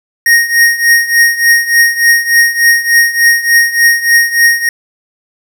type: tone with tremolo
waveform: square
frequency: 1864.7 Hz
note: A#6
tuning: in tune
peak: -3 dBFS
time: 0.26-4.69 s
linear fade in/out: 2 ms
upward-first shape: triangle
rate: 3.4 Hz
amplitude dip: 85%
effects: 7-bit